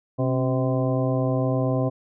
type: harmonic tone with a mistuned harmonic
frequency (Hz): 128.9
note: C3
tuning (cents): -26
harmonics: 1 / 2 / 3 / 4 / 5 / 6 / 8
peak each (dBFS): -23 / -26 / -32 / -28 / -29 / -37 / -36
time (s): 0.18-1.9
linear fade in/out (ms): 20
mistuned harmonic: 2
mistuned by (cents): +68
effects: none